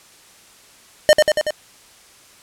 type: tone with echo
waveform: square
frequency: 608 Hz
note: D#5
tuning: 40 cents flat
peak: -7 dBFS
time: 1.09-1.13 s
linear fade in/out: 0 ms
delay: 94 ms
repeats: 4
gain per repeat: -3 dB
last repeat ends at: 1.506 s
effects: white hiss -48 dBFS RMS until 2.42 s + low-pass 10000 Hz 12 dB/octave